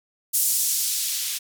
violet noise with band-pass filter sweep, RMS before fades -24 dBFS, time 0.33-1.39 s, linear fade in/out 20 ms, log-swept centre 8600 to 2900 Hz, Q 0.9, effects none

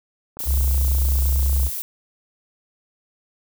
click train, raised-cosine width 1 ms, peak -25 dBFS, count 39, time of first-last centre 0.37-1.667 s, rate 29.3 Hz
violet noise, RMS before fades -28 dBFS, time 0.39-1.82 s, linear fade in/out 0 ms
sine tone, 67 Hz, C2, 42 cents sharp, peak -16 dBFS, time 0.45-1.7 s, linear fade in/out 50 ms
effects none

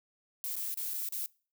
violet noise with dropouts, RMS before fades -36 dBFS, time 0.44-1.26 s, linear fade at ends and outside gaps 0 ms, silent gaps 0.556-0.565 / 0.742-0.773 / 0.936-0.941 / 1.088-1.123 s, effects noise-tail reverb RT60 0.4 s tail -24 dB re dry

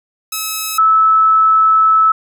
5% pulse / sine tone pair in turn, 1290 / 1305 Hz, E6 / E6, -38 / -18 cents, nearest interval unison, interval 20 cents, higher second, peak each -7 dBFS, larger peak neither, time 0.32-0.78 / 0.78-2.12 s, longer second, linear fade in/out 5 ms, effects none

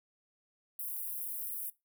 white high-pass noise, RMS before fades -39 dBFS, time 0.79-1.7 s, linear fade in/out 5 ms, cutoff 10000 Hz, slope 48 dB/octave, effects noise-tail reverb RT60 0.2 s tail -19 dB re dry

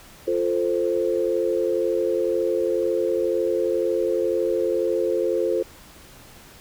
sine chord, F major, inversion none, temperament equal with one note detuned, 349.2 / 441.3 / 523.3 Hz, F4 / A4 / C5, 0 / +5 / 0 cents, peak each -24 dBFS, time 0.27-5.63 s, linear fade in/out 10 ms, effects pink hiss -47 dBFS RMS until 6.6 s

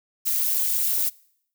violet noise with amplitude modulation, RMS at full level -19 dBFS, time 0.25-1.1 s, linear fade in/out 20 ms, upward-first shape sine, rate 247 Hz, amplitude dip 95%, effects noise-tail reverb RT60 0.7 s tail -24 dB re dry

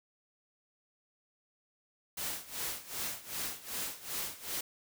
white noise with tremolo, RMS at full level -36 dBFS, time 2.17-4.61 s, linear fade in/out 5 ms, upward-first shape sine, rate 2.6 Hz, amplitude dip 85%, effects none

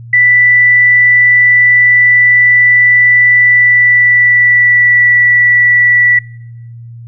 sine tone with pitch glide, 1975.5 to 1956.2 Hz, B6 to B6, 0 to -17 cents, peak -4 dBFS, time 0.13-6.19 s, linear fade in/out 5 ms, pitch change -17 cents, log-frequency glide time 3.38-5.1 s, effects noise-tail reverb RT60 0.9 s tail -26 dB re dry + added 117 Hz sine -27 dBFS peak until 7.07 s

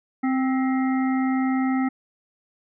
harmonic tone with a mistuned harmonic, 261.6 Hz, C4, in tune, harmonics 1 / 3 / 5 / 7 / 8, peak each -20 / -30 / -34 / -37 / -38 dBFS, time 0.23-1.89 s, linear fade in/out 10 ms, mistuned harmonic 7, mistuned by +66 cents, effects none

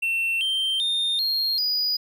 triangle tone with pitch steps, 2700 / 3138 / 3646 / 4237 / 4923 Hz, E7 / G7 / A#7 / C8 / D#8, +41 / +1 / -39 / +21 / -19 cents, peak -20 dBFS, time 0.02-1.97 s, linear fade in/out 10 ms, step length 390 ms, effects none

